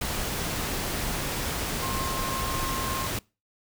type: tone in noise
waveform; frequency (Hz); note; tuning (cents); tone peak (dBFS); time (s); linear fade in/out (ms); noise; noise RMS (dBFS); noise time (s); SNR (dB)
sine; 1064; C6; +29; -32; 1.82-3.07; 5; pink; -30; 0.01-3.19; -5
effects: noise-tail reverb RT60 0.3 s tail -25 dB re dry